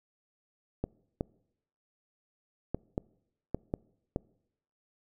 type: clicks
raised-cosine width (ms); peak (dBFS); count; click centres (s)
2; -17; 7; 0.84 / 1.209 / 2.746 / 2.979 / 3.546 / 3.739 / 4.161
effects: noise-tail reverb RT60 0.8 s tail -25 dB re dry